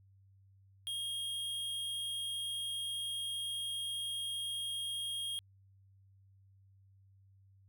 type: tone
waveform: square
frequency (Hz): 3251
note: G#7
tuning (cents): -38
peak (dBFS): -37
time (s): 0.87-5.39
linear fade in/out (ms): 0
effects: added 97 Hz sine -61 dBFS peak until 7.68 s